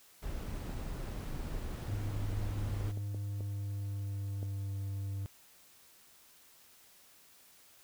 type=noise; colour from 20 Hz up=brown; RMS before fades=-39 dBFS; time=0.22-2.92 s; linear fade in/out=10 ms
type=clicks; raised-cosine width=2 ms; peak=-32 dBFS; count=9; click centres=0.695 / 1.119 / 1.55 / 1.902 / 2.81 / 2.974 / 3.146 / 3.407 / 4.429 s
type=tone with pitch glide; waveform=triangle; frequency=101.6 to 98.48 Hz; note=G#2 to G2; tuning=-38 to +8 cents; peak=-33 dBFS; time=1.88-5.26 s; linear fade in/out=0 ms; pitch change=-54 cents; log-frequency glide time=3.03-4.79 s
effects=white hiss -61 dBFS RMS until 7.83 s